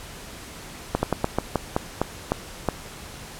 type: slowing click train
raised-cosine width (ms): 1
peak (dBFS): -6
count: 10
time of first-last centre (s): 0.95-2.687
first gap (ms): 80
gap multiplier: 1.21
effects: pink hiss -40 dBFS RMS until 3.39 s + low-pass 12000 Hz 12 dB/octave